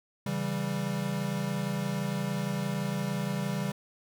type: chord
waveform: square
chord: C# diminished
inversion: none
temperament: equal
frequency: 138.59 / 164.81 / 196 Hz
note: C#3 / E3 / G3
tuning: 0 / 0 / 0 cents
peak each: -35 / -36 / -33 dBFS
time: 0.26-3.72 s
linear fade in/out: 5 ms
effects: none